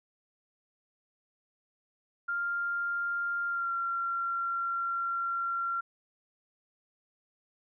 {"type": "tone with pitch glide", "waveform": "sine", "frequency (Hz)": [1396.9, 1372.9], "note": ["F6", "F6"], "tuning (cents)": [0, -30], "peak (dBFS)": -29, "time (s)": [2.28, 5.81], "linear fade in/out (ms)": 10, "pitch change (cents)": -30, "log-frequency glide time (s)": [3.47, 3.71], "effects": []}